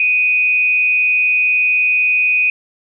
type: tone with frequency modulation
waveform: sine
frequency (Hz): 2489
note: D#7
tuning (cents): 0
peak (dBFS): -11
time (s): 0-2.5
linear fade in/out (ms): 2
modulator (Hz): 181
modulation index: 0.32
effects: none